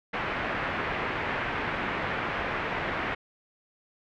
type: low-pass noise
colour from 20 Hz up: white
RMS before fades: -31 dBFS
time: 0.13-3.15 s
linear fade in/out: 10 ms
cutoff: 2200 Hz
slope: 24 dB/octave
effects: none